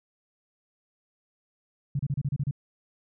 sine tone bursts, 140 Hz, C#3, 18 cents sharp, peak -24 dBFS, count 8, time 1.95-2.511 s, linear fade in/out 5 ms, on 43 ms, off 31 ms, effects none

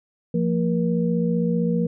sine tone cluster, 173.4 / 228.9 / 476.3 Hz, F3 / A#3 / A#4, -12 / -31 / +37 cents, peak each -21 / -24 / -26 dBFS, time 0.34-1.87 s, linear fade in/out 5 ms, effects none

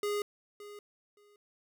square tone with echo, 412.6 Hz, G#4, 11 cents flat, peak -31 dBFS, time 0.03-0.22 s, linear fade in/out 2 ms, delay 570 ms, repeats 2, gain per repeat -15 dB, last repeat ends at 1.36 s, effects none

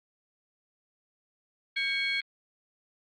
sine tone cluster, 1603 / 2229 / 3301 / 4253 Hz, G6 / C#7 / G#7 / C8, +38 / +9 / -11 / +27 cents, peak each -36 / -28 / -34 / -36 dBFS, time 1.76-2.21 s, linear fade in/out 10 ms, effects tanh soft clip ceiling -19 dBFS + Opus 48 kbps

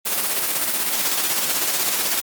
white noise with tremolo, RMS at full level -20 dBFS, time 0.05-2.21 s, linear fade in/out 20 ms, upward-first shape square, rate 16 Hz, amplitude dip 35%, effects high-pass 200 Hz 12 dB/octave + Opus 24 kbps

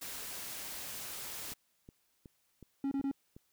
white noise, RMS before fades -43 dBFS, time 0.01-1.54 s, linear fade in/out 10 ms
click train, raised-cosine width 3 ms, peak -38 dBFS, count 6, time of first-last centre 1.52-3.365 s, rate 2.71 Hz
triangle tone bursts, 274.9 Hz, C#4, 14 cents flat, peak -29 dBFS, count 3, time 2.84-3.114 s, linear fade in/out 2 ms, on 74 ms, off 26 ms
effects white hiss -75 dBFS RMS until 3.52 s

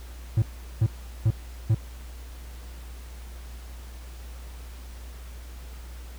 triangle tone bursts, 110 Hz, A2, in tune, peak -15 dBFS, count 4, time 0.37-1.748 s, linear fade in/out 5 ms, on 52 ms, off 390 ms, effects added 60 Hz sine -38 dBFS peak until 6.18 s + pink hiss -50 dBFS RMS until 6.18 s

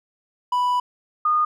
triangle / sine tone pair in turn, 987.8 / 1225.4 Hz, B5 / D#6, 0 / -27 cents, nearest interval major third, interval 373 cents, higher second, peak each -16 dBFS, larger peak neither, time 0.52-0.8 / 1.25-1.45 s, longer first, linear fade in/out 5 ms, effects none

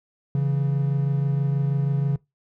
triangle tone pair together, 138.7 / 164.94 Hz, C#3 / E3, +1 / +1 cents, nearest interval minor third, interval 300 cents, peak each -18 / -26 dBFS, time 0.35-2.16 s, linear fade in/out 2 ms, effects noise-tail reverb RT60 0.2 s tail -22 dB re dry

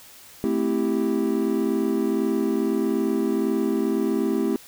triangle chord, A minor seventh, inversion none, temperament equal, 220 / 261.6 / 329.6 / 392 Hz, A3 / C4 / E4 / G4, 0 / 0 / 0 / 0 cents, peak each -24 dBFS, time 0.44-4.56 s, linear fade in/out 0 ms, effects white hiss -47 dBFS RMS until 4.67 s

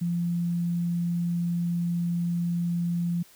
sine tone, 172.4 Hz, F3, 22 cents flat, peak -24 dBFS, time 0.01-3.23 s, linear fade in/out 10 ms, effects white hiss -55 dBFS RMS until 3.35 s

